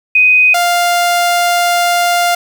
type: tone pair in turn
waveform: sine / sawtooth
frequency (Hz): 2501 / 699.6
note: D#7 / F5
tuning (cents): +8 / +3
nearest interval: octave + minor seventh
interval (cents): 2205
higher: first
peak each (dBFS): -5 / -6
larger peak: first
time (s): 0.15-0.54 / 0.54-2.35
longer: second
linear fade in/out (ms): 5
effects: 7-bit